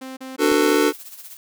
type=tone bursts; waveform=sawtooth; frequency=261.9 Hz; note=C4; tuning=2 cents sharp; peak=-28 dBFS; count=4; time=0.01-0.755 s; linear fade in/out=10 ms; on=160 ms; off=35 ms
type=chord; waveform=square; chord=B minor seventh; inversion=first; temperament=just; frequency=296.3 / 370.4 / 444.5 / 493.9 Hz; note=D4 / F#4 / A4 / B4; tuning=+15 / +2 / +18 / 0 cents; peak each=-20 / -22 / -20 / -26 dBFS; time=0.38-0.93 s; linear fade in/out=50 ms
type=click; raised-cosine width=3 ms; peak=-25 dBFS; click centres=0.518 s
type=noise with tremolo; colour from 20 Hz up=blue; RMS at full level=-37 dBFS; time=0.62-1.37 s; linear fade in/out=2 ms; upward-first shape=sine; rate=16 Hz; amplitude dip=60%
effects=none

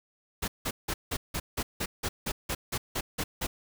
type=noise bursts; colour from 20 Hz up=pink; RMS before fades=-31 dBFS; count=14; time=0.42-3.47 s; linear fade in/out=10 ms; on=60 ms; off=170 ms; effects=none

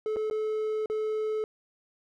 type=tone with dropouts; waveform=triangle; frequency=432.4 Hz; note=A4; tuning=30 cents flat; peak=-25 dBFS; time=0.06-1.44 s; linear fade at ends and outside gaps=1 ms; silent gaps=0.161-0.167 / 0.3-0.31 / 0.859-0.899 s; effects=none

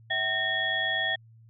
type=tone cluster; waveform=sine; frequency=653 / 761 / 1832 / 3343 Hz; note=E5 / F#5 / A#6 / G#7; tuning=-17 / +48 / -31 / +11 cents; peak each=-36 / -36 / -27 / -30 dBFS; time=0.1-1.16 s; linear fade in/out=10 ms; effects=added 113 Hz sine -51 dBFS peak until 1.49 s

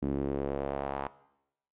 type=tone with band-pass filter sweep; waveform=sawtooth; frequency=69.3 Hz; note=C#2; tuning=in tune; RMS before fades=-33 dBFS; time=0.02-1.08 s; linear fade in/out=10 ms; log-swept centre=270 to 920 Hz; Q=2; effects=noise-tail reverb RT60 0.8 s tail -18 dB re dry + resampled to 8000 Hz

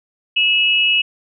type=tone pair together; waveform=sine; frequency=2615 / 2905 Hz; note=E7 / F#7; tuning=-15 / -32 cents; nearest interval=major second; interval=183 cents; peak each=-15 dBFS; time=0.36-1.02 s; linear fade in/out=10 ms; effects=none

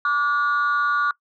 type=tone pair together; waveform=sine; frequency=1162 / 1440.1 Hz; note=D6 / F#6; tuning=-19 / -47 cents; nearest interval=major third; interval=372 cents; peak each=-19 dBFS; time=0.05-1.11 s; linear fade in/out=2 ms; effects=noise-tail reverb RT60 0.1 s tail -22 dB re dry + tanh soft clip ceiling -14 dBFS

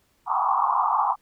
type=band-pass noise; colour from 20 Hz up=white; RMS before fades=-22 dBFS; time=0.26-1.16 s; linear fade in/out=50 ms; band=750 to 1200 Hz; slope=96 dB/octave; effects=pink hiss -66 dBFS RMS until 1.21 s

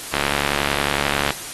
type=click train; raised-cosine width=0.3 ms; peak=-3 dBFS; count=84; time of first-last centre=0.14-1.306 s; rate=71.2 Hz; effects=white hiss -32 dBFS RMS until 1.53 s + AAC 32 kbps

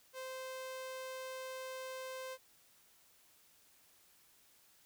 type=tone; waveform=sawtooth; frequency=520 Hz; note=C5; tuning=11 cents flat; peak=-39 dBFS; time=0.13-2.38 s; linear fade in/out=50 ms; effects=white hiss -67 dBFS RMS until 4.85 s

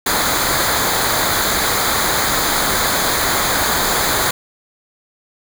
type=noise with comb filter; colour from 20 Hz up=pink; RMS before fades=-17 dBFS; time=0.06-4.31 s; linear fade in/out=5 ms; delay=0.36 ms; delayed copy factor=-0.7; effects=none

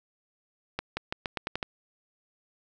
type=accelerating click train; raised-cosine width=0.3 ms; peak=-14 dBFS; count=8; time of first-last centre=0.79-1.628 s; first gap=180 ms; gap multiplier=0.86; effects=none

